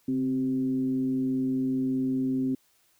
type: tone with frequency modulation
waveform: sine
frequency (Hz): 261.6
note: C4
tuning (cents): 0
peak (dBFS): -24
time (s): 0.08-2.55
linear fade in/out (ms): 5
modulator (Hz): 125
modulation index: 0.4
effects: white hiss -66 dBFS RMS until 2.99 s

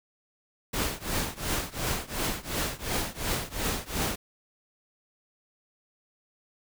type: noise with tremolo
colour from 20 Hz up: pink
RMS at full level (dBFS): -27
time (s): 0.73-4.16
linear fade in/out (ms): 10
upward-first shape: triangle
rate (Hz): 2.8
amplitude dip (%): 95
effects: none

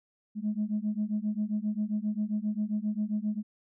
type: beating tone pair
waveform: sine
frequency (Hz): 207.7 / 215.2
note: G#3 / A3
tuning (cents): 0 / -38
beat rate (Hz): 7.5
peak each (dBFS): -30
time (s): 0.35-3.43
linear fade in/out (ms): 50
effects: tanh soft clip ceiling -22 dBFS

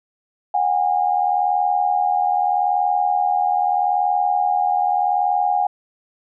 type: tone pair together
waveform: sine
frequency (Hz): 729 / 809.8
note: F#5 / G#5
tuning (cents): -26 / -44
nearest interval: major second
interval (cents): 182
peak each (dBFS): -19 / -18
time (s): 0.54-5.67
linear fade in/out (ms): 5
effects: none

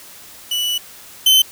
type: tone pair in turn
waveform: 40% pulse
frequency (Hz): 2960 / 3068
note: F#7 / G7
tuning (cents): 0 / -38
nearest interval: minor second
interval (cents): 62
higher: second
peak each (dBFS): -17 / -8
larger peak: second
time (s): 0.51-0.78 / 1.26-1.42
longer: first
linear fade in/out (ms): 5
effects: white hiss -40 dBFS RMS until 1.51 s

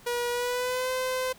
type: tone with pitch glide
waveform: sawtooth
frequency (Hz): 481.8 to 513.4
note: B4 to C5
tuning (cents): -43 to -33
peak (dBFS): -23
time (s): 0.06-1.33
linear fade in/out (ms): 10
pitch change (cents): +110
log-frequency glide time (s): 0.3-0.9
effects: pink hiss -53 dBFS RMS until 1.38 s

